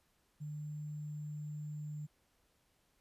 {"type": "tone with sample-and-hold", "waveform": "sine", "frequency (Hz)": 149.9, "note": "D3", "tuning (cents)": 36, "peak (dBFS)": -40, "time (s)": [0.4, 2.07], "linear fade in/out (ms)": 20, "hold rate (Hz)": 7350, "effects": ["pink hiss -75 dBFS RMS until 3 s", "resampled to 32000 Hz"]}